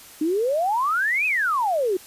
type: exponential two-way sweep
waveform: sine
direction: up then down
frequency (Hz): 295.7 to 2600 to 352.1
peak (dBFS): -19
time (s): 0.21-1.97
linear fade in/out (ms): 5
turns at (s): 1.26
effects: white hiss -45 dBFS RMS until 2.06 s + resampled to 32000 Hz